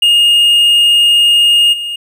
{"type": "tone with level steps", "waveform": "triangle", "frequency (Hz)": 2844, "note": "F7", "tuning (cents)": 31, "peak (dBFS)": [-4, -16], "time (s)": [0.02, 1.96], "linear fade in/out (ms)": 5, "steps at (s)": 1.72, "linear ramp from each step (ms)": 20, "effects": []}